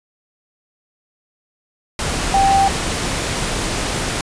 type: tone in noise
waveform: sine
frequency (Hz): 784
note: G5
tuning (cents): 0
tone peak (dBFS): -11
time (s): 2.34-2.68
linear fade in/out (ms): 2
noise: pink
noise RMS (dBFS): -21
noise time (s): 1.99-4.21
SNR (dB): +7
effects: resampled to 22050 Hz